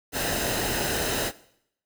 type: noise with comb filter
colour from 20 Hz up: pink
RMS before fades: -27 dBFS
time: 0.12-1.32 s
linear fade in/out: 50 ms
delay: 0.88 ms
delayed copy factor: -0.55
effects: noise-tail reverb RT60 0.7 s tail -18 dB re dry